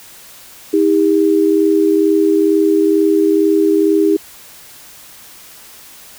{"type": "tone pair together", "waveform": "sine", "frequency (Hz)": [318.6, 400.8], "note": ["D#4", "G4"], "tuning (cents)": [41, 38], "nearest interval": "major third", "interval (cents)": 397, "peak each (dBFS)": -12, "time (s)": [0.73, 4.17], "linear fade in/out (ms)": 10, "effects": ["white hiss -39 dBFS RMS until 6.18 s"]}